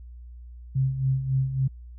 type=tone with tremolo; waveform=sine; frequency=133 Hz; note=C3; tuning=29 cents sharp; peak=-19 dBFS; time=0.75-1.68 s; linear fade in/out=10 ms; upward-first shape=sine; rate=3.6 Hz; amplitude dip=65%; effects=added 60 Hz sine -40 dBFS peak until 1.98 s